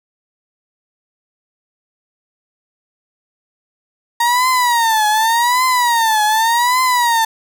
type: tone with vibrato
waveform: 35% pulse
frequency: 932.3 Hz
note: A#5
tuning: in tune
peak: -10 dBFS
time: 4.2-7.25 s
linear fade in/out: 5 ms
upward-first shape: triangle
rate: 0.86 Hz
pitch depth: 180 cents each way
effects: none